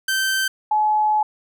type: tone pair in turn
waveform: sawtooth / sine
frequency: 1552 / 852.6 Hz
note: G6 / G#5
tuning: -18 / +45 cents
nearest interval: minor seventh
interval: 1037 cents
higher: first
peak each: -15 dBFS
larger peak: neither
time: 0.08-0.48 / 0.71-1.23 s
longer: second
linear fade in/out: 5 ms
effects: none